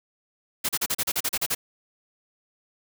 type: noise bursts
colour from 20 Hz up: white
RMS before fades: -25 dBFS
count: 11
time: 0.64-1.55 s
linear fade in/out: 10 ms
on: 50 ms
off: 36 ms
effects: none